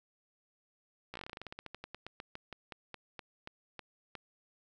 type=slowing click train; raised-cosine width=0.3 ms; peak=-27 dBFS; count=28; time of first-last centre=1.14-4.153 s; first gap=15 ms; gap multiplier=1.13; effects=none